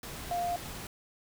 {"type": "tone in noise", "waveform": "sine", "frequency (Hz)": 700, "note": "F5", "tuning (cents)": 4, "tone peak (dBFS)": -29, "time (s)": [0.31, 0.56], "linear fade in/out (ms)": 2, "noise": "pink", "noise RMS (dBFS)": -42, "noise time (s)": [0.03, 0.87], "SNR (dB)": 10, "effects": []}